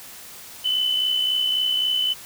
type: tone with amplitude modulation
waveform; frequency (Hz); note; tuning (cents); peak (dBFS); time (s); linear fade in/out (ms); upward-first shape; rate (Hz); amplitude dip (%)
sine; 3015; F#7; +32; -16; 0.64-2.14; 20; sine; 63.7; 50
effects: tanh soft clip ceiling -13 dBFS + white hiss -41 dBFS RMS until 2.25 s